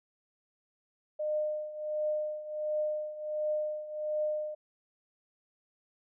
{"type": "tone with tremolo", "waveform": "sine", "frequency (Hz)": 608, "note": "D#5", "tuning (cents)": -40, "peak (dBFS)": -27, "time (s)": [1.19, 4.55], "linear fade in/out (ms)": 10, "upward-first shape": "triangle", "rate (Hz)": 1.4, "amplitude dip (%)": 80, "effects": []}